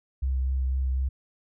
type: tone with vibrato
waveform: sine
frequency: 65.41 Hz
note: C2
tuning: in tune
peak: -23 dBFS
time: 0.22-1.09 s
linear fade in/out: 10 ms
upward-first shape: sine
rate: 4 Hz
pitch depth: 18 cents each way
effects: none